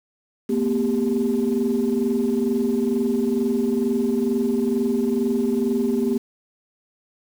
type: tone cluster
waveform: sine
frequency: 227.1 / 249.3 / 396.8 Hz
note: A#3 / B3 / G4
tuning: -45 / +16 / +21 cents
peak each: -22 dBFS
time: 0.49-6.18 s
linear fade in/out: 10 ms
effects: tanh soft clip ceiling -12 dBFS + 7-bit